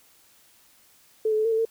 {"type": "tone with pitch steps", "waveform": "sine", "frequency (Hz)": [437.7, 430.5, 434.3, 454.8, 443.4, 452.7], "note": ["A4", "A4", "A4", "A#4", "A4", "A4"], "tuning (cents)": [-9, -38, -23, -43, 13, 49], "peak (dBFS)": -20, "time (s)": [1.25, 1.652], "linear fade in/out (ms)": 5, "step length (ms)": 67, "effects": ["white hiss -58 dBFS RMS until 1.7 s"]}